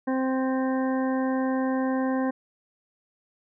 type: harmonic tone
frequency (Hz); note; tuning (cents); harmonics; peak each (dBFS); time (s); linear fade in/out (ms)
261.6; C4; 0; 1 / 2 / 3 / 4 / 6 / 7; -24 / -30 / -34 / -36 / -40 / -41; 0.07-2.31; 10
effects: none